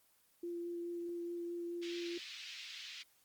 sine tone with vibrato, 344.6 Hz, F4, 23 cents flat, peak -39 dBFS, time 0.43-2.18 s, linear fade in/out 5 ms, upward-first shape sine, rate 4.7 Hz, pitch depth 9 cents each way
pink band-pass noise, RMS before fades -49 dBFS, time 1.82-3.03 s, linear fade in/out 10 ms, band 2300 to 4900 Hz, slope 24 dB/octave
effects white hiss -71 dBFS RMS until 3.24 s + Opus 24 kbps

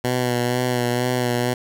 10% pulse tone with vibrato, 123.47 Hz, B2, in tune, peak -11 dBFS, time 0.04-1.54 s, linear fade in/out 5 ms, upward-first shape sine, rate 2.1 Hz, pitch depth 29 cents each way, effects none

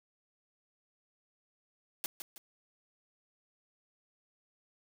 white noise with echo, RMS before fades -36 dBFS, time 2.04-2.06 s, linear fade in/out 0 ms, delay 160 ms, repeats 2, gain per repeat -7 dB, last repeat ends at 2.38 s, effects none

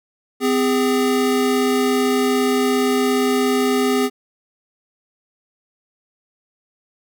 square tone pair together, 256.1 / 407.7 Hz, C4 / G#4, -37 / -32 cents, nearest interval minor sixth, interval 805 cents, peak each -19 dBFS, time 0.4-4.1 s, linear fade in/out 50 ms, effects none

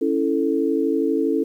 sine chord, A major, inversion first, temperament equal with one note detuned, 277.2 / 329.6 / 441.5 Hz, C#4 / E4 / A4, 0 / 0 / +6 cents, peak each -22 dBFS, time 0.01-1.44 s, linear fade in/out 10 ms, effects 9-bit

